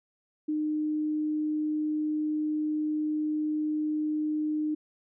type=tone; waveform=sine; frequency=305.2 Hz; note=D#4; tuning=33 cents flat; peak=-26 dBFS; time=0.48-4.75 s; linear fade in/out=10 ms; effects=none